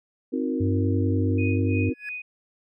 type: chord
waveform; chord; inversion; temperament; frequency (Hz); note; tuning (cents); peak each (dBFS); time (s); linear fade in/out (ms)
sine; C half-diminished seventh; none; equal with one note detuned; 261.6 / 311.1 / 362.2 / 466.2; C4 / Eb4 / Gb4 / Bb4; 0 / 0 / -37 / 0; -26 / -29 / -32 / -32; 0.32-1.94; 20
type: tone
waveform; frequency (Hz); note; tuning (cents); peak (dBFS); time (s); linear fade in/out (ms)
sine; 98; G2; 0; -22; 0.6-1.9; 10
type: tone with tremolo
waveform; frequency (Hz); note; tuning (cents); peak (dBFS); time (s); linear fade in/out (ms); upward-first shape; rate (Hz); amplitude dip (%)
sine; 2489; D#7; 0; -30; 1.38-2.22; 5; sine; 3; 95
type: tone with exponential growth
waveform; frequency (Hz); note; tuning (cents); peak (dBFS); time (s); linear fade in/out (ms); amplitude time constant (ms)
triangle; 1685; G#6; +25; -30; 1.9-2.09; 1; 41
effects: none